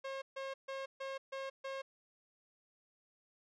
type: tone bursts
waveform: sawtooth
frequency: 539 Hz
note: C#5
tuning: 49 cents flat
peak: -36 dBFS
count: 6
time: 0.04-1.82 s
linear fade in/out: 10 ms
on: 180 ms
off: 140 ms
effects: low-pass 4000 Hz 12 dB/octave